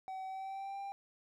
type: tone with pitch glide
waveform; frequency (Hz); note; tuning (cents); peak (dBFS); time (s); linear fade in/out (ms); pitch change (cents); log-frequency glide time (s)
triangle; 760 to 792.7; F#5 to G5; +46 to +19; -38; 0.08-0.92; 0; +73; 0.26-0.8
effects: none